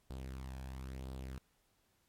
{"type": "tone with flanger", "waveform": "sawtooth", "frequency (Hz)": 65.41, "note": "C2", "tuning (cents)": 0, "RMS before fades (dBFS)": -45, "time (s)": [0.1, 1.38], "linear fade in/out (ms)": 0, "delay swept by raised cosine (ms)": [0.23, 1.23], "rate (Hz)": 0.99, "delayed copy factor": 0.5, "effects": ["pink hiss -75 dBFS RMS until 2.08 s", "MP3 64 kbps"]}